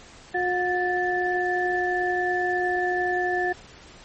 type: tone cluster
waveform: sine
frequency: 360.4 / 722 / 1755 Hz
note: F#4 / F#5 / A6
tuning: -45 / -43 / -5 cents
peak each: -26 dBFS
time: 0.34-3.53 s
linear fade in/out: 10 ms
effects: pink hiss -47 dBFS RMS until 4.04 s + MP3 32 kbps